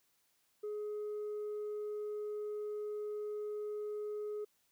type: tone with tanh clipping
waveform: sine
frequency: 420 Hz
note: G#4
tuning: 19 cents sharp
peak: -38 dBFS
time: 0.63-4.45 s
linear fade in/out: 10 ms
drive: 1 dB
effects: white hiss -75 dBFS RMS until 4.71 s